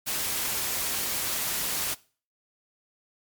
white noise, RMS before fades -29 dBFS, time 0.06-1.95 s, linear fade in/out 20 ms, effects noise-tail reverb RT60 0.4 s tail -21 dB re dry + MP3 96 kbps

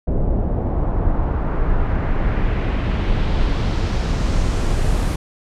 brown noise with low-pass filter sweep, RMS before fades -18 dBFS, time 0.07-5.16 s, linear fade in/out 5 ms, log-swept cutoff 560 to 11000 Hz, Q 1.3, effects none

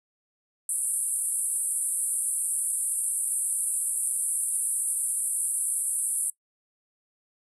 pink band-pass noise, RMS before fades -28 dBFS, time 0.69-6.3 s, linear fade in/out 2 ms, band 8500 to 11000 Hz, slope 96 dB/octave, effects noise-tail reverb RT60 0.1 s tail -21 dB re dry

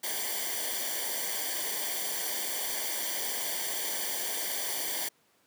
white noise with comb filter, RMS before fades -33 dBFS, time 0.03-5.09 s, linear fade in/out 10 ms, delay 0.76 ms, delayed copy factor -0.8, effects pink hiss -67 dBFS RMS until 5.46 s + high-pass 200 Hz 12 dB/octave

